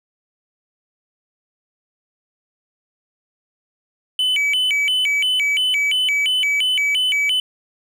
triangle tone with vibrato, 2627 Hz, E7, 7 cents flat, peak -14 dBFS, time 4.19-7.4 s, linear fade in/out 2 ms, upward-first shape square, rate 2.9 Hz, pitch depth 240 cents each way, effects none

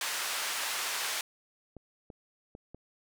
pink band-pass noise, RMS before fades -34 dBFS, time 0.01-1.21 s, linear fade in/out 2 ms, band 1100 to 12000 Hz, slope 12 dB/octave
clicks, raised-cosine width 2 ms, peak -32 dBFS, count 4, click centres 1.767 / 2.102 / 2.551 / 2.746 s
effects none

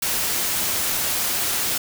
white noise, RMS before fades -23 dBFS, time 0.02-1.78 s, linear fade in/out 5 ms, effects none

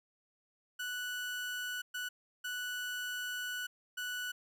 30% pulse tone bursts at uneven times, 1480 Hz, F#6, in tune, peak -34 dBFS, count 4, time 0.79-1.82 / 1.94-2.09 / 2.44-3.67 / 3.97-4.32 s, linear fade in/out 10 ms, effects none

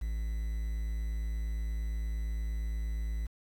triangle tone with quantisation, 54.3 Hz, A1, 22 cents flat, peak -29 dBFS, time 0.01-3.27 s, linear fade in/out 10 ms, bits 9, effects none

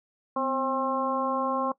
harmonic tone with a mistuned harmonic, 267 Hz, C4, 35 cents sharp, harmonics 1 / 2 / 3 / 4 / 5, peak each -32 / -30 / -33 / -28 / -39 dBFS, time 0.36-1.72 s, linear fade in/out 5 ms, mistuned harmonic 1, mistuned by -65 cents, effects noise-tail reverb RT60 0.1 s tail -20 dB re dry

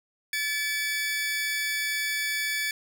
sawtooth tone pair together, 1733 / 2290 Hz, A6 / D7, -27 / -44 cents, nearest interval perfect fourth, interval 483 cents, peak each -26 dBFS, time 0.33-2.71 s, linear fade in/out 2 ms, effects none

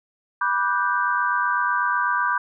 sine chord, G major seventh, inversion first, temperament equal with one note detuned, 980.4 / 1174.7 / 1480 / 1568 Hz, B5 / D6 / F#6 / G6, -13 / 0 / 0 / 0 cents, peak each -24 / -24 / -28 / -24 dBFS, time 0.41-2.38 s, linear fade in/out 5 ms, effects none

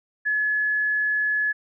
sine tone, 1705 Hz, G#6, 45 cents sharp, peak -20 dBFS, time 0.25-1.53 s, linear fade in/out 20 ms, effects none

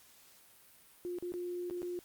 sine tone with dropouts, 354.2 Hz, F4, 24 cents sharp, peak -36 dBFS, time 1.05-1.99 s, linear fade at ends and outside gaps 0 ms, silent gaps 1.186-1.225 / 1.321-1.339 / 1.699-1.709 / 1.819-1.829 s, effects white hiss -61 dBFS RMS until 2.04 s + Opus 48 kbps

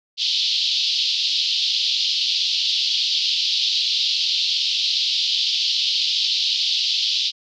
white band-pass noise, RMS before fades -21 dBFS, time 0.17-7.32 s, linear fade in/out 50 ms, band 3000 to 4800 Hz, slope 48 dB/octave, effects none

